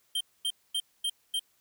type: tone bursts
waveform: square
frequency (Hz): 3152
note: G7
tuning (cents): +9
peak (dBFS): -28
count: 5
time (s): 0.15-1.395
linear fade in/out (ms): 5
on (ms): 57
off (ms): 240
effects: white hiss -69 dBFS RMS until 1.6 s